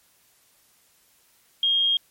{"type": "tone", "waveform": "sine", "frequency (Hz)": 3239, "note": "G#7", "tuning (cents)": -44, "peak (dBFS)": -18, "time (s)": [1.63, 1.97], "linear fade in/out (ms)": 2, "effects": ["white hiss -61 dBFS RMS until 2.1 s", "MP3 64 kbps"]}